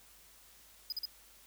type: tone bursts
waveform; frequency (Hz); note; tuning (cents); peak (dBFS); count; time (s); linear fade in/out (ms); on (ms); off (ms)
square; 4978; D#8; 0; -35; 3; 0.9-1.055; 2; 23; 43
effects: added 50 Hz sine -69 dBFS peak until 1.46 s + white hiss -60 dBFS RMS until 1.46 s